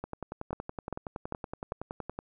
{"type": "two click trains", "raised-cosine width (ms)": 1, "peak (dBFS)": [-22, -19], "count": [24, 4], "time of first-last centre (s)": [[0.04, 2.19], [0.53, 1.72]], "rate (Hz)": [10.7, 2.52], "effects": []}